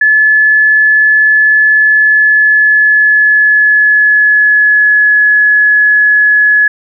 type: tone with pitch glide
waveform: sine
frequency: 1722 to 1698.3 Hz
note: A6 to G#6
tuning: -38 to +38 cents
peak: -4 dBFS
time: 0.01-6.68 s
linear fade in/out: 5 ms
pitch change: -24 cents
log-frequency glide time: 1.65-5.13 s
effects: none